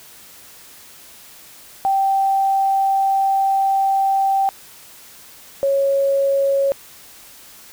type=tone pair in turn; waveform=sine; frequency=780 / 551.5 Hz; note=G5 / C#5; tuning=-9 / -9 cents; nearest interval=tritone; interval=600 cents; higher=first; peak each=-14 dBFS; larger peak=neither; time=1.85-4.49 / 5.63-6.72 s; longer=first; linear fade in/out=0 ms; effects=white hiss -43 dBFS RMS until 7.72 s